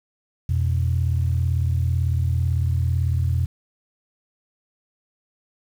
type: tone pair together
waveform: sine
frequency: 85.49 / 123.47 Hz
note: F2 / B2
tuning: -36 / 0 cents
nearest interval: tritone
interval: 636 cents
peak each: -19 / -22 dBFS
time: 0.49-3.46 s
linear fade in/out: 5 ms
effects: tanh soft clip ceiling -11 dBFS + 8-bit